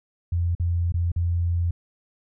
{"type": "tone with dropouts", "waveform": "sine", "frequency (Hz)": 86.1, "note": "F2", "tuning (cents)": -24, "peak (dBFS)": -20, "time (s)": [0.32, 1.71], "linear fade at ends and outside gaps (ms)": 5, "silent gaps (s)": [[0.551, 0.597], [0.922, 0.941], [1.118, 1.161]], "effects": []}